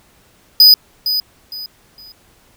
square tone with echo, 4978 Hz, D#8, in tune, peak -4 dBFS, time 0.6-0.74 s, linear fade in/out 2 ms, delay 460 ms, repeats 3, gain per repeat -11 dB, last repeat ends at 2.12 s, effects pink hiss -52 dBFS RMS until 2.56 s

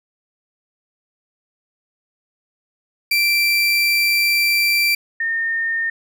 30% pulse / sine tone pair in turn, 2349 / 1825.1 Hz, D7 / A#6, 0 / -37 cents, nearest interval major third, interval 437 cents, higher first, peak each -12 / -18 dBFS, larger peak first, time 3.11-4.95 / 5.2-5.9 s, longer first, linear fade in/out 5 ms, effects none

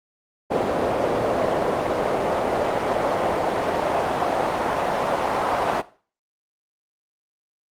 pink noise with band-pass filter sweep, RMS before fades -22 dBFS, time 0.5-5.82 s, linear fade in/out 20 ms, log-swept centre 520 to 780 Hz, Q 1.6, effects noise-tail reverb RT60 0.4 s tail -17 dB re dry + Opus 32 kbps

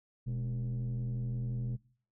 sine tone with frequency modulation, 123 Hz, B2, 7 cents flat, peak -30 dBFS, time 0.26-1.77 s, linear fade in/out 20 ms, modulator 85.8 Hz, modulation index 0.55, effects noise-tail reverb RT60 0.5 s tail -23 dB re dry + tanh soft clip ceiling -31 dBFS

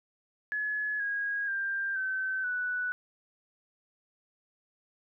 sine tone with pitch steps, 1700 / 1643 / 1588 / 1534.8 / 1483.4 Hz, G#6 / G#6 / G6 / G6 / F#6, +40 / -19 / +22 / -37 / +4 cents, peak -29 dBFS, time 0.52-2.92 s, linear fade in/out 0 ms, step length 480 ms, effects none

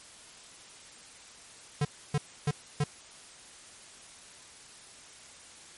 square tone bursts, 146.83 Hz, D3, in tune, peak -25 dBFS, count 4, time 1.81-2.84 s, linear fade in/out 5 ms, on 40 ms, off 290 ms, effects white hiss -51 dBFS RMS until 5.77 s + MP3 48 kbps

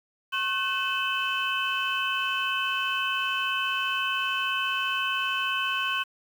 sine tone cluster, 1086 / 1519 / 2602 / 3037 Hz, C#6 / F#6 / E7 / F#7, -36 / +45 / -23 / +44 cents, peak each -30 dBFS, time 0.32-6.04 s, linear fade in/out 20 ms, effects tanh soft clip ceiling -16 dBFS + 8-bit

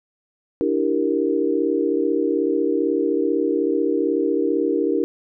sine chord, E half-diminished seventh, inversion third, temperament equal, 293.7 / 329.6 / 392 / 466.2 Hz, D4 / E4 / G4 / Bb4, 0 / 0 / 0 / 0 cents, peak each -23 dBFS, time 0.61-5.04 s, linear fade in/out 0 ms, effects none

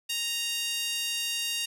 5% pulse tone with high-pass filter, 932.3 Hz, A#5, in tune, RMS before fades -31 dBFS, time 0.09-1.66 s, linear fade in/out 10 ms, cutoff 2800 Hz, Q 2.8, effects none

